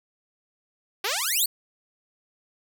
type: exponential sweep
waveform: 5% pulse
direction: up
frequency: 366.6 to 4641 Hz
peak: -13 dBFS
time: 1.04-1.46 s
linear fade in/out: 5 ms
effects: none